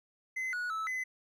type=tone with pitch steps; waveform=triangle; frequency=2046 / 1461 / 1307 / 2027 Hz; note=C7 / F#6 / E6 / B6; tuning=-39 / -22 / -15 / +45 cents; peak=-31 dBFS; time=0.36-1.04 s; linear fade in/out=10 ms; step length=170 ms; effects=none